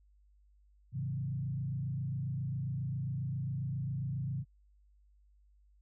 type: tone with frequency modulation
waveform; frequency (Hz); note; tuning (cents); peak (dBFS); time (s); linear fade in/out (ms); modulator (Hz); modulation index
sine; 133; C3; +29; -33; 0.92-4.45; 50; 27.4; 1
effects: added 50 Hz sine -62 dBFS peak until 5.81 s